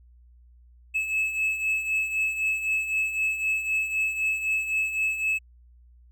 triangle beating tone pair, 2594 / 2597.9 Hz, E7 / E7, -28 / -26 cents, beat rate 3.9 Hz, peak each -30 / -23 dBFS, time 0.94-5.39 s, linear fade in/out 20 ms, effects added 60 Hz sine -51 dBFS peak until 6.11 s

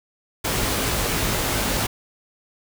pink noise with comb filter, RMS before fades -23 dBFS, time 0.44-1.87 s, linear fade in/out 10 ms, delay 19 ms, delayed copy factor +0.55, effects none

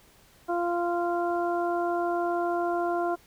harmonic tone, 346.7 Hz, F4, 13 cents flat, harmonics 1 / 2 / 3 / 4, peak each -28 / -28 / -35 / -36 dBFS, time 0.48-3.16 s, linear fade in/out 20 ms, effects pink hiss -58 dBFS RMS until 3.26 s

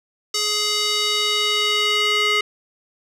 square tone with band-pass filter sweep, 419.1 Hz, G#4, 16 cents sharp, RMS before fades -20 dBFS, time 0.34-2.41 s, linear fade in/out 5 ms, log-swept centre 5200 to 2500 Hz, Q 2, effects none

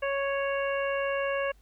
harmonic tone, 554.4 Hz, C#5, in tune, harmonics 1 / 2 / 3 / 4 / 5, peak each -28 / -35 / -35 / -40 / -38 dBFS, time 0.02-1.52 s, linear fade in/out 10 ms, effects added 50 Hz sine -55 dBFS peak until 1.61 s + pink hiss -67 dBFS RMS until 1.61 s

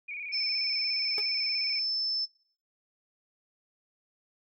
sine tone with vibrato, 2349 Hz, D7, in tune, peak -35 dBFS, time 0.08-1.8 s, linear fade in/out 10 ms, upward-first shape square, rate 17 Hz, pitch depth 63 cents each way
sine tone, 5274 Hz, E8, in tune, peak -28 dBFS, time 0.32-2.26 s, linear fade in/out 20 ms
sawtooth tone with exponential decay, 421 Hz, G#4, 24 cents sharp, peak -30 dBFS, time 1.18-1.25 s, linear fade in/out 0 ms, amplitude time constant 15 ms
effects noise-tail reverb RT60 0.5 s tail -19 dB re dry

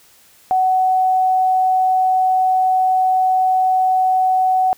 sine tone, 748 Hz, F#5, 19 cents sharp, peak -12 dBFS, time 0.51-4.73 s, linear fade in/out 0 ms, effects white hiss -50 dBFS RMS until 4.77 s

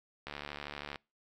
click train, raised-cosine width 0.3 ms, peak -24 dBFS, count 51, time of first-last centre 0.27-0.958 s, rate 72.7 Hz, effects noise-tail reverb RT60 0.3 s tail -26 dB re dry

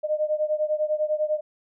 sine beating tone pair, 607 / 617 Hz, D#5 / D#5, -43 / -15 cents, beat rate 10 Hz, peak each -24 / -26 dBFS, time 0.03-1.41 s, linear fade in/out 20 ms, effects none

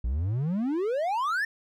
triangle exponential sweep, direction up, 55 to 1841 Hz, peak -23 dBFS, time 0.04-1.45 s, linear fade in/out 5 ms, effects none

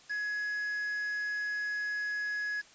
triangle tone with quantisation, 1680 Hz, G#6, 19 cents sharp, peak -30 dBFS, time 0.09-2.62 s, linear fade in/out 20 ms, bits 7, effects white hiss -57 dBFS RMS until 2.74 s + resampled to 16000 Hz

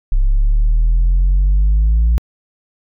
sine exponential sweep, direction up, 32.7 to 58.27 Hz, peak -7 dBFS, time 0.12-2.18 s, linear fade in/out 0 ms, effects tanh soft clip ceiling -8 dBFS

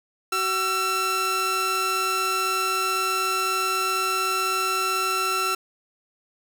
sawtooth tone pair together, 376.9 / 1343 Hz, F#4 / E6, +32 / +32 cents, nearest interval octave + minor seventh, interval 2200 cents, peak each -26 / -19 dBFS, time 0.32-5.55 s, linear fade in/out 5 ms, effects none

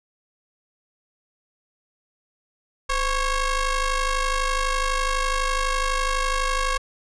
sawtooth ring-modulated tone, 541 Hz, C#5, 42 cents flat, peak -14 dBFS, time 2.89-6.78 s, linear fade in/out 10 ms, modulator 567 Hz, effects resampled to 22050 Hz

